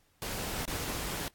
pink noise with dropouts, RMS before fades -36 dBFS, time 0.22-1.28 s, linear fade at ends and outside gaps 0 ms, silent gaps 0.653-0.678 s, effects pink hiss -69 dBFS RMS until 1.34 s + AAC 64 kbps

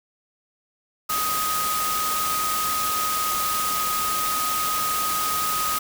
sine tone in noise, 1252 Hz, D#6, 10 cents sharp, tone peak -24 dBFS, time 1.09-5.79 s, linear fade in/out 10 ms, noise white, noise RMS -27 dBFS, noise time 1.09-5.79 s, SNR 0 dB, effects none

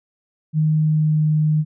sine tone with pitch glide, 155.1 to 153.67 Hz, D#3 to D#3, -5 to -21 cents, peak -14 dBFS, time 0.53-1.65 s, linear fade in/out 50 ms, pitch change -16 cents, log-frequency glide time 0.78-1.23 s, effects none

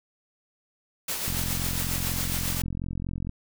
white noise with tremolo, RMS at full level -29 dBFS, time 1.08-2.62 s, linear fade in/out 5 ms, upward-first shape triangle, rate 7.3 Hz, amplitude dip 45%
click train, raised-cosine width 5 ms, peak -20 dBFS, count 90, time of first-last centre 1.28-3.294 s, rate 44.2 Hz
effects none

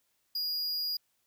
square tone, 4868 Hz, D#8, 39 cents flat, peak -31 dBFS, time 0.35-0.97 s, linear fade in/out 5 ms, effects white hiss -75 dBFS RMS until 1.26 s

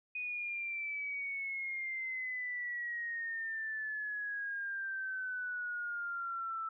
sine exponential sweep, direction down, 2489 to 1318.5 Hz, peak -36 dBFS, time 0.15-6.69 s, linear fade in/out 5 ms, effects none

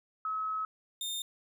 sine / sawtooth tone pair in turn, 1285 / 3635 Hz, E6 / A#7, -45 / -44 cents, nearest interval octave + tritone, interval 1801 cents, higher second, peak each -31 / -31 dBFS, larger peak neither, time 0.25-0.65 / 1.01-1.22 s, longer first, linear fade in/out 2 ms, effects none

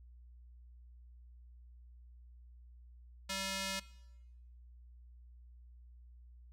square tone with band-pass filter, 193.2 Hz, G3, 25 cents flat, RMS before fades -39 dBFS, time 3.29-3.8 s, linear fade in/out 10 ms, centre 4800 Hz, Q 0.69, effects noise-tail reverb RT60 1.0 s tail -21 dB re dry + added 60 Hz sine -54 dBFS peak until 6.52 s

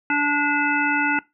harmonic tone, 290.7 Hz, D4, 18 cents flat, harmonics 1 / 3 / 5 / 7 / 9, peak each -24 / -25 / -22 / -27 / -26 dBFS, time 0.1-1.19 s, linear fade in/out 2 ms, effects noise-tail reverb RT60 0.2 s tail -20 dB re dry

